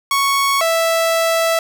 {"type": "tone pair in turn", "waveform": "sawtooth", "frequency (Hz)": [1108.7, 659.2], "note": ["C#6", "E5"], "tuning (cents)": [0, 0], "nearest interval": "major sixth", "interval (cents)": 900, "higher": "first", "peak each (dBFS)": -10, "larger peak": "neither", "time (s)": [[0.11, 0.61], [0.61, 1.59]], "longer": "second", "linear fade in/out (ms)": 2, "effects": []}